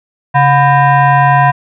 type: tone with frequency modulation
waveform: sine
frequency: 138.4 Hz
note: C#3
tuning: 2 cents flat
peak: -5 dBFS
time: 0.34-1.52 s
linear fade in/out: 20 ms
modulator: 858 Hz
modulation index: 1.5
effects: none